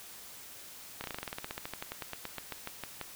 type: slowing click train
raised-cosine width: 0.3 ms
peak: -21 dBFS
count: 25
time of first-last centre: 1.01-3.013 s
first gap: 30 ms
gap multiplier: 1.08
effects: white hiss -49 dBFS RMS until 3.15 s